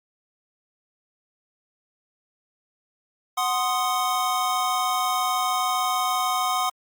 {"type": "chord", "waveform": "square", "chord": "C diminished", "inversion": "second", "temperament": "equal", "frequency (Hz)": [740, 1046.5, 1244.5], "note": ["Gb5", "C6", "Eb6"], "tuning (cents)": [0, 0, 0], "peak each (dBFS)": -27, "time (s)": [3.37, 6.7], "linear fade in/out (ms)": 10, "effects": ["Opus 48 kbps"]}